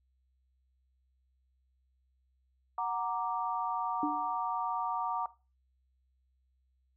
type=chord; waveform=sine; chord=Gb augmented; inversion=none; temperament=equal; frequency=740 / 932.3 / 1174.7 Hz; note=Gb5 / Bb5 / D6; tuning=0 / 0 / 0 cents; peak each=-36 / -34 / -36 dBFS; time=2.78-5.26 s; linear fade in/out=2 ms
type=tone with exponential decay; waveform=sine; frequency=297.2 Hz; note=D4; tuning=21 cents sharp; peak=-27 dBFS; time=4.03-4.38 s; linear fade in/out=2 ms; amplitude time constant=76 ms
effects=noise-tail reverb RT60 0.3 s tail -17 dB re dry + added 64 Hz sine -70 dBFS peak until 6.96 s